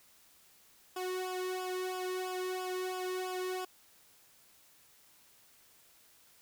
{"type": "tone with flanger", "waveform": "sawtooth", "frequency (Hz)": 368.8, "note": "F#4", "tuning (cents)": -6, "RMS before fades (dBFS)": -37, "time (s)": [0.96, 3.65], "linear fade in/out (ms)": 5, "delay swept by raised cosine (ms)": [0.48, 1.3], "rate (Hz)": 3, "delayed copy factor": -0.95, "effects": ["white hiss -63 dBFS RMS until 6.41 s"]}